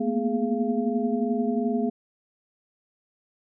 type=tone cluster; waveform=sine; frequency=221.1 / 232.6 / 243.9 / 417.3 / 688 Hz; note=A3 / A#3 / B3 / G#4 / F5; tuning=+9 / -4 / -21 / +8 / -26 cents; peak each=-28 / -32 / -26 / -29 / -33 dBFS; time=0-1.9 s; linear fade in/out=10 ms; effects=none